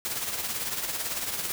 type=noise with tremolo; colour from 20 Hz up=white; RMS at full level=-29 dBFS; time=0.05-1.52 s; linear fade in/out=0 ms; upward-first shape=triangle; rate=18 Hz; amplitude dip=60%; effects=none